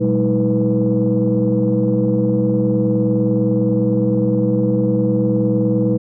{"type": "tone cluster", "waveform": "sine", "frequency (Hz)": [120.9, 190.6, 210.2, 319.2, 493.1], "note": ["B2", "G3", "G#3", "D#4", "B4"], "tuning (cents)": [-36, -48, 21, 44, -3], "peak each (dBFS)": -19, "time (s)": [0, 5.98], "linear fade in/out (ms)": 20, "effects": ["tanh soft clip ceiling -6 dBFS"]}